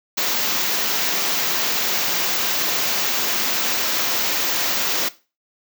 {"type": "band-stop noise", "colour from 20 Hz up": "white", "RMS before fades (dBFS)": -21, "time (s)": [0.17, 5.09], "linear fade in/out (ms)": 10, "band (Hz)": [7000, 14000], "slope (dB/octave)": 48, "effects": ["noise-tail reverb RT60 0.3 s tail -17 dB re dry", "high-pass 200 Hz 12 dB/octave"]}